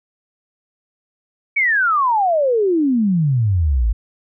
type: exponential sweep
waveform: sine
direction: down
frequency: 2298 to 50.3 Hz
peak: -13 dBFS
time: 1.56-3.93 s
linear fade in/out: 10 ms
effects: none